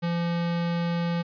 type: tone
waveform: square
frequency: 170.9 Hz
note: F3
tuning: 37 cents flat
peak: -25 dBFS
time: 0.02-1.23 s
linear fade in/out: 20 ms
effects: resampled to 11025 Hz